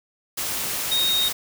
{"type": "tone in noise", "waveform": "sine", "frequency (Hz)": 3729, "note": "A#7", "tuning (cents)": 0, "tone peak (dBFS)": -19, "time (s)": [0.91, 1.29], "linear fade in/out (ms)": 10, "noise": "white", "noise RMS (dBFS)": -27, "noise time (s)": [0.37, 1.33], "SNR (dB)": 5, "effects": []}